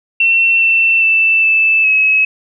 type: tone with pitch steps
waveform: sine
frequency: 2704 / 2685 / 2655 / 2634 / 2568 Hz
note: E7 / E7 / E7 / E7 / E7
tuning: +43 / +31 / +12 / -2 / -46 cents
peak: -8 dBFS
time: 0.2-2.25 s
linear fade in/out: 5 ms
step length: 410 ms
effects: none